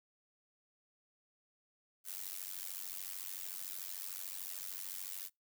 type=noise with amplitude modulation; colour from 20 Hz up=blue; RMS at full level=-40 dBFS; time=2.04-5.3 s; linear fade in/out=50 ms; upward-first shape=sine; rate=93.5 Hz; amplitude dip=100%; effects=noise-tail reverb RT60 0.2 s tail -26 dB re dry